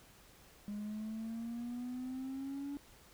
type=exponential sweep; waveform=triangle; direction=up; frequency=204.5 to 286.1 Hz; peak=-36 dBFS; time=0.68-2.77 s; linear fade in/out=0 ms; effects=tanh soft clip ceiling -34 dBFS + pink hiss -61 dBFS RMS until 3.13 s